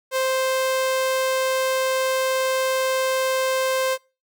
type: tone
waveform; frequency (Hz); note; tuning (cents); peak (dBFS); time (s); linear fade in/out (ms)
sawtooth; 523.3; C5; 0; -16; 0.11-3.98; 50
effects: noise-tail reverb RT60 0.3 s tail -24 dB re dry